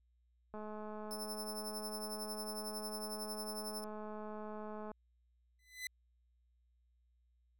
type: click train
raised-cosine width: 1 ms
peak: -34 dBFS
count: 933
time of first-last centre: 0.54-4.916 s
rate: 213 Hz
type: tone with tremolo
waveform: 15% pulse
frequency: 5300 Hz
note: E8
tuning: 9 cents sharp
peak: -35 dBFS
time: 1.11-3.84 s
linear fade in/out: 0 ms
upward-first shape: triangle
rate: 11 Hz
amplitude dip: 85%
type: tone with exponential growth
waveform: sawtooth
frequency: 2011 Hz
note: B6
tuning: 31 cents sharp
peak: -34 dBFS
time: 5.59-5.87 s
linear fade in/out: 2 ms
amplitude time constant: 60 ms
effects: added 60 Hz sine -70 dBFS peak until 7.59 s